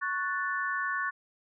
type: chord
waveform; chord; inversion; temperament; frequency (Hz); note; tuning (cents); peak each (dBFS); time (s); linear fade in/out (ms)
sine; F# minor; second; equal; 1108.7 / 1480 / 1760; C#6 / F#6 / A6; 0 / 0 / 0; -33; 0.01-1.11; 20
effects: none